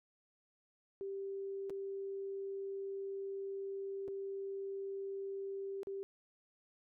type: tone with dropouts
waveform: sine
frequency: 392 Hz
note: G4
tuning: in tune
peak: -39 dBFS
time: 1.01-6.03 s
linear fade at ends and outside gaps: 0 ms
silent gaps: 1.697-1.704 / 4.079-4.084 / 5.832-5.871 s
effects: none